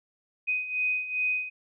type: beating tone pair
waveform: sine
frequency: 2500 / 2502.5 Hz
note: D#7 / D#7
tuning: +8 / +9 cents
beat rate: 2.5 Hz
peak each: -32 / -27 dBFS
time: 0.47-1.5 s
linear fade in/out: 20 ms
effects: none